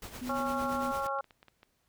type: noise with tremolo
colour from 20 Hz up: pink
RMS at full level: -42 dBFS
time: 0.02-1.07 s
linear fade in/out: 2 ms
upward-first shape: triangle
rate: 8.8 Hz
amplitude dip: 70%
type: tone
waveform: sine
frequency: 249.6 Hz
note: B3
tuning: 19 cents sharp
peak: -35 dBFS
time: 0.21-0.92 s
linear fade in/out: 10 ms
type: harmonic tone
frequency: 274.4 Hz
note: C#4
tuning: 17 cents flat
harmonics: 2 / 3 / 4 / 5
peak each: -36 / -36 / -36 / -36 dBFS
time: 0.29-1.21 s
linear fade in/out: 5 ms
type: clicks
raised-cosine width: 0.3 ms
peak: -37 dBFS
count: 7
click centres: 1.082 / 1.188 / 1.243 / 1.308 / 1.429 / 1.483 / 1.631 s
effects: pink hiss -74 dBFS RMS until 1.88 s